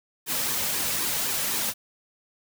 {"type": "noise with flanger", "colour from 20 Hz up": "white", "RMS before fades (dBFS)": -27, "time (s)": [0.26, 1.74], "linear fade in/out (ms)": 50, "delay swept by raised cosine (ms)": [1.4, 2.9], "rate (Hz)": 3.9, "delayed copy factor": -0.55, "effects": []}